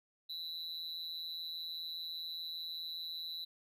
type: tone with amplitude modulation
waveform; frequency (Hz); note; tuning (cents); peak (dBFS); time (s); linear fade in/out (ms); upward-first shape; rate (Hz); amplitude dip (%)
triangle; 3964; B7; +6; -35; 0.29-3.45; 10; sine; 165; 85
effects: none